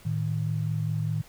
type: tone pair together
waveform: sine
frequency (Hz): 110.57 / 155.56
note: A2 / D#3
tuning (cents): +9 / 0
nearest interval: tritone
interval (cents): 591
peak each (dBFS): -28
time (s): 0.05-1.22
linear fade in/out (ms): 10
effects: pink hiss -53 dBFS RMS until 1.28 s